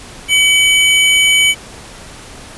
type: tone pair together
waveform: square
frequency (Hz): 2276 / 3016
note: C#7 / F#7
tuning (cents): +45 / +32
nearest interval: perfect fourth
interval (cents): 487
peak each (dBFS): -11 / -12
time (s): 0.28-1.55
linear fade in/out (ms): 50
effects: pink hiss -34 dBFS RMS until 2.57 s + resampled to 24000 Hz